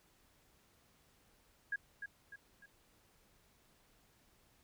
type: tone with echo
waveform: sine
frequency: 1642 Hz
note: G#6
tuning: 20 cents flat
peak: -34 dBFS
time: 1.72-1.76 s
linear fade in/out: 5 ms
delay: 300 ms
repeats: 3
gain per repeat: -7 dB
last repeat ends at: 2.66 s
effects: pink hiss -70 dBFS RMS until 4.63 s